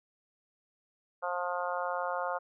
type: harmonic tone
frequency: 177.6 Hz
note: F3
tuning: 29 cents sharp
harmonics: 3 / 4 / 5 / 6 / 7 / 8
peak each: -36 / -37 / -38 / -39 / -39 / -40 dBFS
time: 1.22-2.39 s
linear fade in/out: 20 ms
effects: none